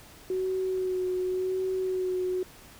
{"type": "tone with vibrato", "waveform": "sine", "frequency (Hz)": 371.3, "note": "F#4", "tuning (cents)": 6, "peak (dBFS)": -26, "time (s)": [0.3, 2.43], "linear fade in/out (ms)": 2, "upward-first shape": "sine", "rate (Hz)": 0.9, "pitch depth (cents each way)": 21, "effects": ["pink hiss -51 dBFS RMS until 2.79 s"]}